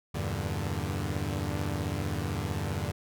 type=chord; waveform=sawtooth; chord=E half-diminished seventh; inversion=none; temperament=equal; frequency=82.41 / 98 / 116.54 / 146.83 Hz; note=E2 / G2 / Bb2 / D3; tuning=0 / 0 / 0 / 0 cents; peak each=-31 / -30 / -35 / -32 dBFS; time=0.14-2.92 s; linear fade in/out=10 ms; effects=none